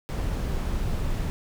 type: noise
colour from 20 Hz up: brown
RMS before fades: -27 dBFS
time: 0.09-1.3 s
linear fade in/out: 0 ms
effects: none